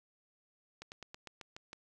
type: slowing click train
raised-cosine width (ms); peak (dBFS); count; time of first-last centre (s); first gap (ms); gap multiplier
0.2; -29; 8; 0.82-1.731; 99; 1.09
effects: none